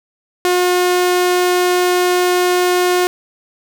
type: tone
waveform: sawtooth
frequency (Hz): 359.5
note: F#4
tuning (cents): -50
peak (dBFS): -8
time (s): 0.45-3.07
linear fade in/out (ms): 0
effects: none